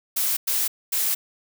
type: noise bursts at uneven times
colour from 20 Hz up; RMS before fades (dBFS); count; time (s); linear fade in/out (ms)
blue; -23; 3; 0.16-0.37 / 0.47-0.68 / 0.92-1.15; 10
effects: none